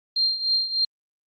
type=tone with tremolo; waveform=sine; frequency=4186 Hz; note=C8; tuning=in tune; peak=-17 dBFS; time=0.16-0.85 s; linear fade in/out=5 ms; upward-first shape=triangle; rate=3.3 Hz; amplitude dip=80%; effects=Opus 32 kbps